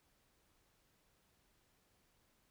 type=silence; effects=pink hiss -75 dBFS RMS until 2.5 s